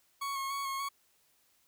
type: tone with vibrato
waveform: 40% pulse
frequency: 1100 Hz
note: C#6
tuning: 14 cents flat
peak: -33 dBFS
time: 0.21-0.89 s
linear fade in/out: 10 ms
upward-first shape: square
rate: 3.4 Hz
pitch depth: 21 cents each way
effects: white hiss -70 dBFS RMS until 1.67 s